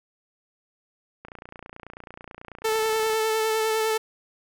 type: click train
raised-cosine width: 0.5 ms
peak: -25 dBFS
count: 56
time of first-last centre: 1.25-3.134 s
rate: 29.2 Hz
type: tone with vibrato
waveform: sawtooth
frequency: 440 Hz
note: A4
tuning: in tune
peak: -18 dBFS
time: 2.64-3.98 s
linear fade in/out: 10 ms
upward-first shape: sine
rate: 9.9 Hz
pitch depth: 18 cents each way
effects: none